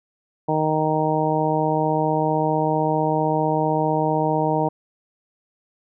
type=harmonic tone; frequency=155.56 Hz; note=D#3; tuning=in tune; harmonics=1 / 2 / 3 / 4 / 5 / 6; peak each=-25 / -25 / -25 / -25 / -25 / -25 dBFS; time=0.48-4.69 s; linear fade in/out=10 ms; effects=none